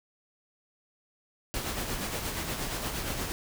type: noise with tremolo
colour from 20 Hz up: pink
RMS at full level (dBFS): -32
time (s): 1.54-3.32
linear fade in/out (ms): 0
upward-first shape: sine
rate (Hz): 8.5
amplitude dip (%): 40
effects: none